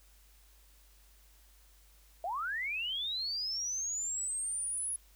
sine linear sweep, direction up, 643 to 10548 Hz, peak -33 dBFS, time 2.24-4.96 s, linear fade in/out 2 ms, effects added 50 Hz sine -60 dBFS peak until 5.15 s + white hiss -65 dBFS RMS until 5.15 s

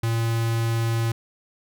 square tone with notch filter, 114.7 Hz, A#2, 28 cents flat, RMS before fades -23 dBFS, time 0.03-1.12 s, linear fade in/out 5 ms, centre 490 Hz, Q 1.8, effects none

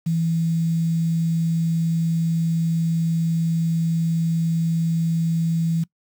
sine tone with quantisation, 164.81 Hz, E3, in tune, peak -18 dBFS, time 0.06-5.84 s, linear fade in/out 10 ms, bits 7, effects noise-tail reverb RT60 0.1 s tail -22 dB re dry

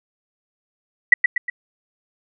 sine tone with echo, 1952 Hz, B6, 21 cents flat, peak -4 dBFS, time 1.12-1.14 s, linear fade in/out 5 ms, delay 120 ms, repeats 3, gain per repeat -6 dB, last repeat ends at 1.5 s, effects none

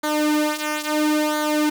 sawtooth tone with flanger, 302.6 Hz, D#4, 48 cents flat, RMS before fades -21 dBFS, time 0.03-1.7 s, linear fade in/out 10 ms, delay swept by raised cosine 0.37 to 3.57 ms, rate 0.74 Hz, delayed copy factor -0.75, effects 7-bit

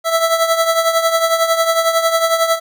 25% pulse tone with tremolo, 659.3 Hz, E5, in tune, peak -6 dBFS, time 0.04-2.6 s, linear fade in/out 50 ms, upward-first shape triangle, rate 11 Hz, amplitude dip 70%, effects none

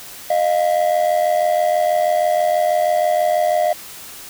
triangle ring-modulated tone, 659 Hz, E5, 1 cent flat, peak -9 dBFS, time 0.3-3.73 s, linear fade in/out 5 ms, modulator 43.1 Hz, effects white hiss -36 dBFS RMS until 4.29 s

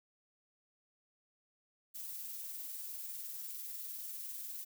violet noise with tremolo, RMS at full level -43 dBFS, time 1.94-4.65 s, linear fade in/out 20 ms, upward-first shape sine, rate 20 Hz, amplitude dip 30%, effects none

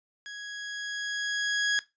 sawtooth tone with level ramp, 1661.2 Hz, G#6, in tune, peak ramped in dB -35 to -19 dBFS, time 0.26-1.79 s, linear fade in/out 0 ms, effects noise-tail reverb RT60 0.2 s tail -17 dB re dry + resampled to 16000 Hz

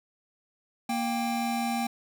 square tone pair together, 234.6 / 789 Hz, A#3 / G5, +11 / +11 cents, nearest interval octave + major sixth, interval 2100 cents, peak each -30 / -31 dBFS, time 0.89-1.87 s, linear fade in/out 5 ms, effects none

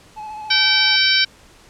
triangle tone with vibrato, 856 Hz, A5, 48 cents flat, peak -27 dBFS, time 0.16-0.97 s, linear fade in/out 20 ms, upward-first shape square, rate 14 Hz, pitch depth 21 cents each way
harmonic tone, 770 Hz, G5, 31 cents flat, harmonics 2 / 3 / 4 / 5 / 6 / 7, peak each -20 / -20 / -20 / -20 / -20 / -20 dBFS, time 0.5-1.25 s, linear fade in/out 10 ms
effects pink hiss -48 dBFS RMS until 1.69 s + low-pass 9000 Hz 12 dB/octave

